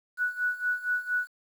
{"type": "tone with tremolo", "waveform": "sine", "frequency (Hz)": 1475, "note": "F#6", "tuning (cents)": -6, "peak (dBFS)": -23, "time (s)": [0.17, 1.28], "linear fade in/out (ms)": 50, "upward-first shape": "sine", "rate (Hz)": 4.3, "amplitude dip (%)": 85, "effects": ["9-bit"]}